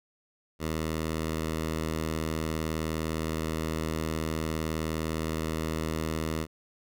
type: tone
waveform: 10% pulse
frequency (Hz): 79.5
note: D#2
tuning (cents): +38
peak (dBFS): -21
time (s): 0.59-6.47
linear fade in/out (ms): 50
effects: none